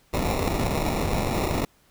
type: noise with sample-and-hold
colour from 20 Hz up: pink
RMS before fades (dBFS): -25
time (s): 0.13-1.65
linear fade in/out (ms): 5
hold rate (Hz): 1575
effects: pink hiss -61 dBFS RMS until 1.9 s